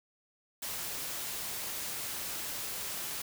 white noise, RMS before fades -38 dBFS, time 0.62-3.22 s, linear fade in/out 5 ms, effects none

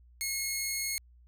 10% pulse tone, 2169 Hz, C#7, 38 cents flat, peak -22 dBFS, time 0.21-0.98 s, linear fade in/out 0 ms, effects added 60 Hz sine -55 dBFS peak until 1.27 s

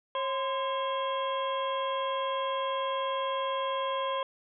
harmonic tone with a mistuned harmonic, 542 Hz, C#5, 39 cents flat, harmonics 1 / 2 / 3 / 4 / 5 / 6, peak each -32 / -31 / -45 / -46 / -47 / -40 dBFS, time 0.15-4.23 s, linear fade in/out 2 ms, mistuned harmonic 2, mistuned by -80 cents, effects none

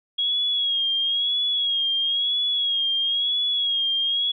sine tone with vibrato, 3300 Hz, G#7, 12 cents flat, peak -20 dBFS, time 0.18-4.32 s, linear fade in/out 10 ms, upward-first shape sine, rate 1 Hz, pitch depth 55 cents each way, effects none

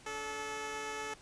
10% pulse tone pair together, 286.4 / 433.8 Hz, D4 / A4, -43 / -25 cents, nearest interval perfect fifth, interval 718 cents, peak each -40 / -30 dBFS, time 0.06-1.14 s, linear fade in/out 5 ms, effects pink hiss -57 dBFS RMS until 1.21 s + resampled to 22050 Hz

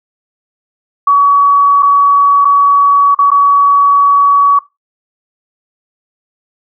sine tone with dropouts, 1132 Hz, C#6, 36 cents sharp, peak -4 dBFS, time 1.07-4.59 s, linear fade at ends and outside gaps 5 ms, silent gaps 1.825-1.829 / 2.448-2.452 / 3.147-3.188 / 3.305-3.315 s, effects noise-tail reverb RT60 0.2 s tail -17 dB re dry

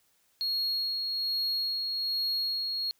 sine tone with tremolo, 4300 Hz, C8, 47 cents sharp, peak -24 dBFS, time 0.41-2.91 s, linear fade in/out 0 ms, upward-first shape sine, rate 1.2 Hz, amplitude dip 40%, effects tanh soft clip ceiling -26 dBFS + white hiss -69 dBFS RMS until 2.99 s

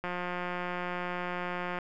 click train, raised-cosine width 0.5 ms, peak -20 dBFS, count 312, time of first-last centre 0.04-1.787 s, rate 178 Hz, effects none

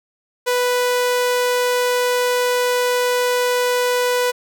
sawtooth tone, 493.9 Hz, B4, in tune, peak -12 dBFS, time 0.46-4.32 s, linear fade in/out 20 ms, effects none

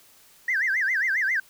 sine tone with vibrato, 1800 Hz, A6, 39 cents sharp, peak -20 dBFS, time 0.48-1.4 s, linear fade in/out 5 ms, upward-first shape sine, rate 7.4 Hz, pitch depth 270 cents each way, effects tanh soft clip ceiling -17 dBFS + white hiss -55 dBFS RMS until 1.49 s

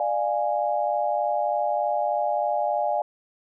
sine chord, D diminished, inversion none, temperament equal with one note detuned, 595.2 / 698.5 / 830.6 Hz, D5 / F5 / Ab5, +23 / 0 / 0 cents, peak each -26 dBFS, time 0-3.02 s, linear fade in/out 2 ms, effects none

